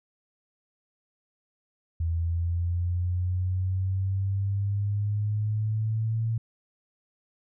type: exponential sweep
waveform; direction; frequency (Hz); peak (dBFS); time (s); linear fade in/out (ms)
sine; up; 82.41 to 113.9; -24; 2-6.38; 5
effects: none